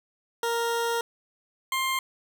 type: tone pair in turn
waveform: 20% pulse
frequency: 466.2 / 1056.6 Hz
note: A#4 / C6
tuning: 0 / +17 cents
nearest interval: octave + major second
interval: 1417 cents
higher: second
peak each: -20 dBFS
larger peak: neither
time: 0.43-1.01 / 1.72-1.99 s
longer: first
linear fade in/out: 2 ms
effects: none